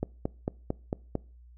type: click train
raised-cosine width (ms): 2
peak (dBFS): -15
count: 6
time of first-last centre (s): 0.03-1.154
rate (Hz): 4.45
effects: noise-tail reverb RT60 0.4 s tail -24 dB re dry + added 60 Hz sine -50 dBFS peak until 1.57 s